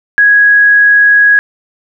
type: tone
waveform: sine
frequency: 1661.2 Hz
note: G#6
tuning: in tune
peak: -3 dBFS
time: 0.18-1.39 s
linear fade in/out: 0 ms
effects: none